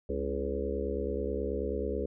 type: harmonic tone with a mistuned harmonic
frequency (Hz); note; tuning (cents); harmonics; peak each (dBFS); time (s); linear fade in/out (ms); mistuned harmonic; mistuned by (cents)
69.3; C#2; 0; 1 / 3 / 4 / 5 / 6 / 7 / 8; -36 / -40 / -41 / -41 / -35 / -36 / -41; 0.09-2.06; 5; 5; -57
effects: none